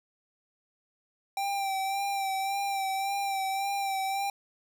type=tone with vibrato; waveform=square; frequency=784 Hz; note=G5; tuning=in tune; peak=-29 dBFS; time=1.37-4.3 s; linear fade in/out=2 ms; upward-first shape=sine; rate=1.8 Hz; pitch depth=32 cents each way; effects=none